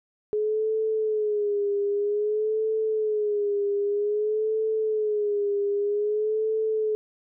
sine tone with vibrato, 421.1 Hz, G#4, 24 cents sharp, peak -22 dBFS, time 0.33-6.95 s, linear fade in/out 0 ms, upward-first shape sine, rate 0.52 Hz, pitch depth 70 cents each way, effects none

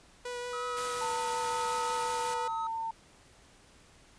sawtooth tone with vibrato, 489 Hz, B4, 17 cents flat, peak -32 dBFS, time 0.25-2.48 s, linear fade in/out 5 ms, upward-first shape triangle, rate 5.5 Hz, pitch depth 14 cents each way
triangle tone with tremolo, 1277 Hz, D#6, 45 cents sharp, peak -33 dBFS, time 0.53-2.67 s, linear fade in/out 2 ms, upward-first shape sine, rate 1 Hz, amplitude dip 45%
white noise, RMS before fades -40 dBFS, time 0.77-2.34 s, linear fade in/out 0 ms
sine tone, 903 Hz, A5, 45 cents sharp, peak -32 dBFS, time 1.01-2.91 s, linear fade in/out 5 ms
effects pink hiss -59 dBFS RMS until 4.18 s + resampled to 22050 Hz

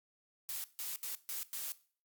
blue noise bursts at uneven times, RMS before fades -40 dBFS, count 5, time 0.49-0.64 / 0.79-0.96 / 1.03-1.15 / 1.29-1.43 / 1.53-1.72 s, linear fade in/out 0 ms, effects noise-tail reverb RT60 0.4 s tail -17 dB re dry + Opus 48 kbps

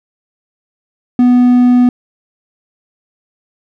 triangle tone, 246.9 Hz, B3, in tune, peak -3 dBFS, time 1.19-1.89 s, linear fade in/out 2 ms, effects none

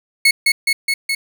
30% pulse tone with echo, 2192 Hz, C#7, 20 cents flat, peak -6 dBFS, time 0.25-0.31 s, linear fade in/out 5 ms, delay 210 ms, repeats 4, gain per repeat -2 dB, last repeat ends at 1.15 s, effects none

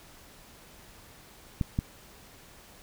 clicks, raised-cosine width 5 ms, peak -14 dBFS, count 2, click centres 1.612 / 1.789 s, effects pink hiss -53 dBFS RMS until 2.82 s

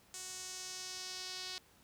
sawtooth tone with band-pass filter sweep, 370 Hz, F#4, in tune, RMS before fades -45 dBFS, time 0.14-1.58 s, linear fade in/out 0 ms, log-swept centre 7300 to 4500 Hz, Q 2.3, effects pink hiss -65 dBFS RMS until 1.83 s + high-pass 60 Hz 12 dB/octave

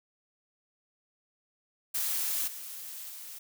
blue noise with level steps, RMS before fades -31 / -42 / -44 dBFS, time 1.94-3.39 s, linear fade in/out 10 ms, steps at 2.47 / 3.09 s, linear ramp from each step 10 ms, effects none

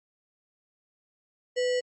sine tone with sample-and-hold, 499.2 Hz, B4, 19 cents sharp, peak -23 dBFS, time 1.56-1.81 s, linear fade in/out 20 ms, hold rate 2450 Hz, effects MP3 32 kbps

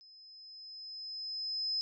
sine tone with level ramp, 5100 Hz, D#8, 42 cents sharp, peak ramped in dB -55 to -30 dBFS, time 0.01-1.81 s, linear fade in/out 0 ms, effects none

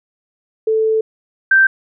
sine tone pair in turn, 440 / 1564.5 Hz, A4 / G6, 0 / -4 cents, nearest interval octave + minor seventh, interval 2196 cents, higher second, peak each -12 / -7 dBFS, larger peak second, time 0.67-1.01 / 1.51-1.67 s, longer first, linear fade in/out 5 ms, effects none

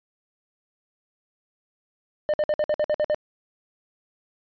triangle tone bursts, 604 Hz, D5, 48 cents sharp, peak -17 dBFS, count 9, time 2.29-3.145 s, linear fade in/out 0 ms, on 47 ms, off 54 ms, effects resampled to 11025 Hz

